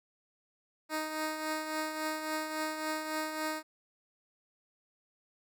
10% pulse tone with tremolo, 311.1 Hz, D#4, in tune, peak -23 dBFS, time 0.89-3.63 s, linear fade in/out 50 ms, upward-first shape triangle, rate 3.6 Hz, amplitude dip 55%, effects none

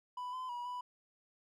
triangle tone with pitch steps, 992 / 1021 / 968 / 988 Hz, B5 / C6 / B5 / B5, +7 / -43 / -35 / 0 cents, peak -37 dBFS, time 0.17-0.81 s, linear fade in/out 5 ms, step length 160 ms, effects none

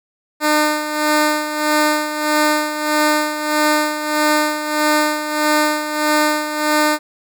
10% pulse tone with tremolo, 302.6 Hz, D#4, 48 cents flat, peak -4 dBFS, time 0.4-6.99 s, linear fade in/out 50 ms, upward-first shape sine, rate 1.6 Hz, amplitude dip 65%, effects none

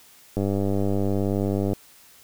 click train, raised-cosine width 2 ms, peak -12 dBFS, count 136, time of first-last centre 0.37-1.732 s, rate 99.1 Hz, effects white hiss -52 dBFS RMS until 2.23 s

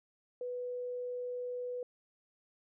sine tone, 493.9 Hz, B4, in tune, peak -36 dBFS, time 0.41-1.83 s, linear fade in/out 2 ms, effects none

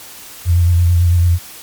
sine tone with vibrato, 86.6 Hz, F2, 14 cents flat, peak -8 dBFS, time 0.45-1.39 s, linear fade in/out 50 ms, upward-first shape sine, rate 9 Hz, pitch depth 40 cents each way, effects white hiss -35 dBFS RMS until 1.62 s + MP3 96 kbps

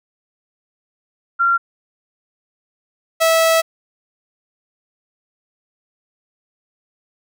sine / sawtooth tone pair in turn, 1378 / 652.4 Hz, F6 / E5, -24 / -18 cents, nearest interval octave + minor second, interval 1294 cents, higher first, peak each -12 / -8 dBFS, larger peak second, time 1.39-1.58 / 3.2-3.62 s, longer second, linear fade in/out 20 ms, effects none

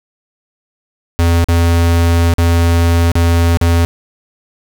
square tone with dropouts, 84.7 Hz, E2, 48 cents sharp, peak -9 dBFS, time 1.19-3.85 s, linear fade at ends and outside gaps 0 ms, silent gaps 1.443-1.486 / 2.338-2.383 / 3.117-3.154 / 3.572-3.613 s, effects none

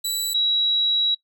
20% pulse / sine tone pair in turn, 3946 / 3880 Hz, B7 / B7, -2 / -31 cents, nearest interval unison, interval 29 cents, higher first, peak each -17 / -17 dBFS, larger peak neither, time 0.04-0.34 / 0.34-1.15 s, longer second, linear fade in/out 10 ms, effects noise-tail reverb RT60 0.1 s tail -20 dB re dry

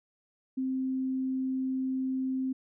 sine tone, 261.6 Hz, C4, in tune, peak -28 dBFS, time 0.57-2.53 s, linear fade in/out 10 ms, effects none

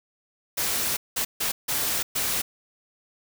white noise bursts at uneven times, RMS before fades -26 dBFS, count 5, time 0.57-0.97 / 1.16-1.25 / 1.4-1.52 / 1.68-2.03 / 2.15-2.42 s, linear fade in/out 10 ms, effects none

